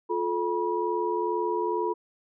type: tone cluster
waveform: sine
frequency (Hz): 352.3 / 434.5 / 967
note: F4 / A4 / B5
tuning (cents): +15 / -22 / -37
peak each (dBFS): -29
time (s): 0.09-1.94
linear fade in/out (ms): 20
effects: none